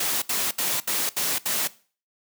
white noise bursts, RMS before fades -25 dBFS, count 6, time 0-1.675 s, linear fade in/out 5 ms, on 220 ms, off 71 ms, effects noise-tail reverb RT60 0.4 s tail -19 dB re dry + high-pass 150 Hz 12 dB/octave

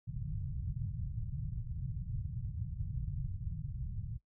white low-pass noise, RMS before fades -39 dBFS, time 0.07-4.18 s, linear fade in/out 10 ms, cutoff 150 Hz, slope 48 dB/octave, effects noise-tail reverb RT60 0.1 s tail -19 dB re dry

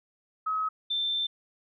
sine tone pair in turn, 1277 / 3559 Hz, D#6 / A7, +45 / +19 cents, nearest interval octave + tritone, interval 1774 cents, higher second, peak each -26 dBFS, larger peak neither, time 0.46-0.69 / 0.9-1.27 s, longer second, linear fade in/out 10 ms, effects none

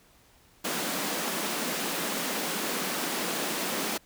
pink high-pass noise, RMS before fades -31 dBFS, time 0.64-3.98 s, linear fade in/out 10 ms, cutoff 180 Hz, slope 48 dB/octave, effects pink hiss -60 dBFS RMS until 4.05 s

